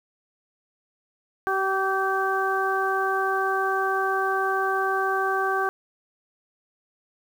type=harmonic tone with a mistuned harmonic; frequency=384.3 Hz; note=G4; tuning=34 cents flat; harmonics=1 / 2 / 3 / 4; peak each=-27 / -27 / -27 / -27 dBFS; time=1.47-5.69 s; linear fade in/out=0 ms; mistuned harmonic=4; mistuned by=+18 cents; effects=8-bit